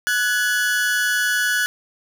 40% pulse tone pair together, 1480 / 1690 Hz, F#6 / G#6, 0 / +30 cents, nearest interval major second, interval 230 cents, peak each -19 / -21 dBFS, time 0.07-1.66 s, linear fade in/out 0 ms, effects none

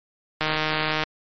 click train, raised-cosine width 0.3 ms, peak -7 dBFS, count 98, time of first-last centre 0.41-1.036 s, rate 155 Hz, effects MP3 32 kbps

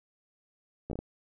slowing click train, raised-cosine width 2 ms, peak -23 dBFS, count 5, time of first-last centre 0.9-0.99 s, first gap 13 ms, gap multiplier 1.38, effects none

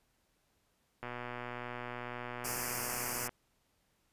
click train, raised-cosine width 0.5 ms, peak -26 dBFS, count 277, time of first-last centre 1.03-3.292 s, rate 122 Hz
white band-stop noise, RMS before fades -37 dBFS, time 2.44-3.28 s, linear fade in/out 10 ms, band 2800 to 4700 Hz, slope 96 dB/octave
effects pink hiss -75 dBFS RMS until 4.12 s + resampled to 32000 Hz

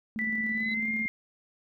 sine tone with tremolo, 220 Hz, A3, in tune, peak -31 dBFS, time 0.16-1.06 s, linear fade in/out 0 ms, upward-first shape square, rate 18 Hz, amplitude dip 45%
sine tone with pitch glide, 1975.5 to 2117 Hz, B6 to C7, 0 to +20 cents, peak -28 dBFS, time 0.19-1.08 s, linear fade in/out 0 ms, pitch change +120 cents, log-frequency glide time 0.53-0.89 s
sine tone with exponential growth, 3951 Hz, B7, in tune, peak -37 dBFS, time 0.43-0.74 s, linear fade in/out 5 ms, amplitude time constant 66 ms
effects none

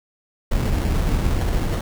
brown noise with sample-and-hold, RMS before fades -20 dBFS, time 0.51-1.81 s, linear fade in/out 5 ms, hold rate 2450 Hz, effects none

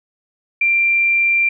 sine tone, 2368 Hz, D7, 14 cents sharp, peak -12 dBFS, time 0.61-1.49 s, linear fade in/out 5 ms, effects none

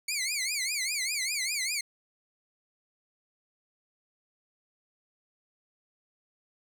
15% pulse tone with vibrato, 2226 Hz, C#7, 7 cents sharp, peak -22 dBFS, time 0.08-1.81 s, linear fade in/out 5 ms, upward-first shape triangle, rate 5 Hz, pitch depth 210 cents each way, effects none

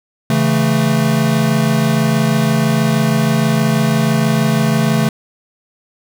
square chord, A major, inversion first, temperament equal, 138.59 / 164.81 / 220 Hz, C#3 / E3 / A3, 0 / 0 / 0 cents, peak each -17 / -18 / -16 dBFS, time 0.3-5.09 s, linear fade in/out 2 ms, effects none

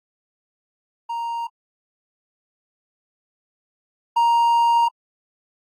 triangle tone pair in turn, 932.3 / 935.6 Hz, A#5 / A#5, 0 / +6 cents, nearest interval unison, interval 6 cents, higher second, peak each -22 / -12 dBFS, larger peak second, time 1.09-1.47 / 4.16-4.88 s, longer second, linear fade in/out 10 ms, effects AAC 48 kbps

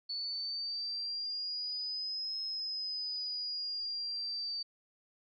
sine exponential two-way sweep, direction up then down, 4443 to 5160 to 4609 Hz, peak -35 dBFS, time 0.09-4.63 s, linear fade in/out 10 ms, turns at 2.4 s, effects none

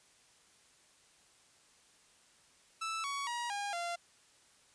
sawtooth tone with pitch steps, 1318.5 / 1121.6 / 954.1 / 811.6 / 690.4 Hz, E6 / C#6 / A#5 / G#5 / F5, 0 / +20 / +40 / -40 / -20 cents, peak -32 dBFS, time 2.81-3.96 s, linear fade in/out 10 ms, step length 230 ms, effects white hiss -65 dBFS RMS until 4.74 s + resampled to 22050 Hz

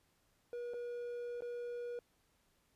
triangle tone with dropouts, 481.2 Hz, B4, 45 cents flat, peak -38 dBFS, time 0.53-1.99 s, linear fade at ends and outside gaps 1 ms, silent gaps 0.736-0.741 / 1.407-1.421 s, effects pink hiss -75 dBFS RMS until 2.75 s + resampled to 32000 Hz

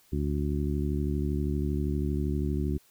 harmonic tone, 72.6 Hz, D2, 19 cents flat, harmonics 1 / 2 / 3 / 4 / 5, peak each -29 / -32 / -34 / -35 / -36 dBFS, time 0.12-2.78 s, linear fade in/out 10 ms, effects white hiss -62 dBFS RMS until 2.9 s

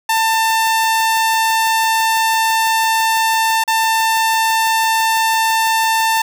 sawtooth tone with dropouts, 894 Hz, A5, 27 cents sharp, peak -9 dBFS, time 0.09-6.22 s, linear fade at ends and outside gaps 5 ms, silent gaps 3.639-3.677 s, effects none

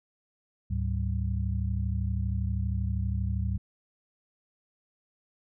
sine tone cluster, 73 / 105.6 / 190.3 Hz, D2 / G#2 / F#3, -10 / +29 / +49 cents, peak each -29 / -30 / -36 dBFS, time 0.7-3.58 s, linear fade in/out 10 ms, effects none

